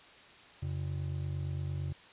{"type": "ring-modulated tone", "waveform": "triangle", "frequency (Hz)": 113.6, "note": "A#2", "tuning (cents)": -44, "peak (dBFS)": -28, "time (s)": [0.62, 1.93], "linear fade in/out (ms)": 10, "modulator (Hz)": 24.4, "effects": ["white hiss -55 dBFS RMS until 2.12 s", "resampled to 8000 Hz"]}